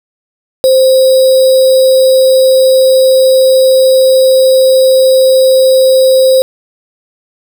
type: tone with sample-and-hold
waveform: sine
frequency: 523.3 Hz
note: C5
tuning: in tune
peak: -3 dBFS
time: 0.64-6.42 s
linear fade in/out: 0 ms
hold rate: 4410 Hz
effects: none